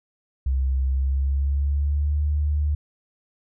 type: tone with pitch glide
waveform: sine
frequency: 66 to 74.08 Hz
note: C2 to D2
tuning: +16 to +16 cents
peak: -19 dBFS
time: 0.46-2.75 s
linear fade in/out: 5 ms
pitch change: +200 cents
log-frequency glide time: 0.87-2.19 s
effects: none